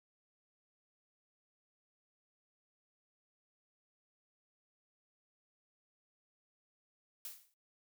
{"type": "noise with exponential decay", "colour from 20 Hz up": "blue", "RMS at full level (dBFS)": -42, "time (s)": [7.25, 7.54], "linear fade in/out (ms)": 1, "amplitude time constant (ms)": 63, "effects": ["noise-tail reverb RT60 0.1 s tail -21 dB re dry"]}